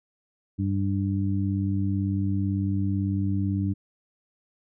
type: harmonic tone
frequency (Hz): 98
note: G2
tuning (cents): 0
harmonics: 1 / 2 / 3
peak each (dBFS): -25 / -28 / -30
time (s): 0.58-3.74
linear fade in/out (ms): 20
effects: none